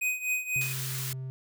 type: tone with tremolo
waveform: square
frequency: 2500 Hz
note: D#7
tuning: 8 cents sharp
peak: -25 dBFS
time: 0.01-0.73 s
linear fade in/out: 10 ms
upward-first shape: triangle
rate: 4 Hz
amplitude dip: 85%
type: tone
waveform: triangle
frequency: 130.81 Hz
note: C3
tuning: in tune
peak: -32 dBFS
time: 0.56-1.3 s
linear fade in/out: 0 ms
type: high-pass noise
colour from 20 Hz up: white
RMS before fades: -36 dBFS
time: 0.61-1.13 s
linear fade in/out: 2 ms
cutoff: 1100 Hz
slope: 24 dB/octave
effects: none